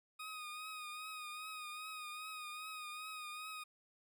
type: tone with vibrato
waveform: 20% pulse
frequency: 1244.5 Hz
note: D#6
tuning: in tune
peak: -40 dBFS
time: 0.19-3.64 s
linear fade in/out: 10 ms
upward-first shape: triangle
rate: 2.5 Hz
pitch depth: 47 cents each way
effects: none